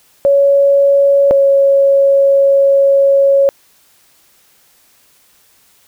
sine tone pair in turn, 559 / 552.6 Hz, C#5 / C#5, +14 / -6 cents, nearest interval unison, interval 20 cents, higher first, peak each -6 dBFS, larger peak neither, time 0.25-1.31 / 1.31-3.49 s, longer second, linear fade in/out 0 ms, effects white hiss -51 dBFS RMS until 5.87 s

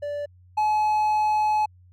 triangle tone pair in turn, 582 / 852.4 Hz, D5 / G#5, -16 / +45 cents, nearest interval perfect fifth, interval 661 cents, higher second, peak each -25 / -17 dBFS, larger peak second, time 0.02-0.26 / 0.57-1.66 s, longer second, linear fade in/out 10 ms, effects added 90 Hz sine -50 dBFS peak until 1.92 s

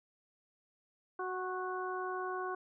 harmonic tone with a mistuned harmonic, 370 Hz, F#4, in tune, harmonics 1 / 2 / 3 / 4, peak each -39 / -42 / -40 / -44 dBFS, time 1.19-2.55 s, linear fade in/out 5 ms, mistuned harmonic 3, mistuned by -18 cents, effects none

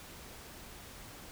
silence, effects pink hiss -50 dBFS RMS until 1.31 s

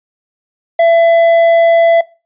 sine tone with tanh clipping, 670 Hz, E5, 28 cents sharp, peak -7 dBFS, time 0.79-2.01 s, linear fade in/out 5 ms, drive 7 dB, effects noise-tail reverb RT60 0.3 s tail -20 dB re dry + resampled to 8000 Hz

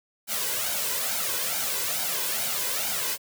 white noise with flanger, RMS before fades -28 dBFS, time 0.27-3.18 s, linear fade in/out 50 ms, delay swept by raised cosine 1.3 to 2.03 ms, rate 2.3 Hz, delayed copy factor +0.65, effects high-pass 150 Hz 12 dB/octave

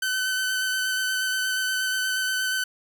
sawtooth tone with vibrato, 1520 Hz, F#6, 46 cents sharp, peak -20 dBFS, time 0.02-2.64 s, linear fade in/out 5 ms, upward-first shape square, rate 8.4 Hz, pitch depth 13 cents each way, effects none

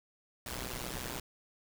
pink noise with amplitude modulation, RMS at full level -36 dBFS, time 0.46-1.2 s, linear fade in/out 5 ms, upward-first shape sine, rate 124 Hz, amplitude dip 95%, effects none

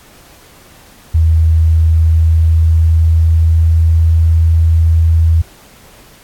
sine tone with pitch glide, 80.6 to 81.73 Hz, E2 to E2, -38 to -14 cents, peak -6 dBFS, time 1.14-5.42 s, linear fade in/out 10 ms, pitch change +24 cents, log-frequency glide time 1.44-4.17 s, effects pink hiss -42 dBFS RMS until 6.23 s + AAC 64 kbps

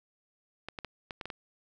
clicks, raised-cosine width 0.3 ms, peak -22 dBFS, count 7, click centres 0.686 / 0.788 / 0.847 / 1.108 / 1.212 / 1.256 / 1.302 s, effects none

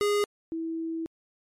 square / sine tone pair in turn, 411.6 / 326.7 Hz, G#4 / E4, -16 / -15 cents, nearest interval major third, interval 399 cents, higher first, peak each -23 / -29 dBFS, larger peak first, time 0.01-0.24 / 0.52-1.06 s, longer second, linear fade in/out 0 ms, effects low-pass 12000 Hz 12 dB/octave + MP3 64 kbps

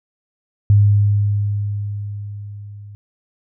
sine tone with level ramp, 102.5 Hz, G#2, 22 cents flat, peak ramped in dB -7 to -34 dBFS, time 0.7-2.95 s, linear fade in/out 0 ms, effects none

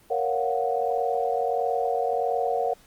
sine chord, Gb major seventh, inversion first, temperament equal, 466.2 / 554.4 / 698.5 / 740 Hz, Bb4 / Db5 / F5 / Gb5, 0 / 0 / 0 / 0 cents, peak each -27 / -30 / -29 / -27 dBFS, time 0.1-2.74 s, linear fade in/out 10 ms, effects pink hiss -56 dBFS RMS until 2.86 s + Opus 24 kbps

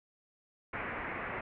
white low-pass noise, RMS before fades -39 dBFS, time 0.73-1.41 s, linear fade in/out 5 ms, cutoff 2300 Hz, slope 48 dB/octave, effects none

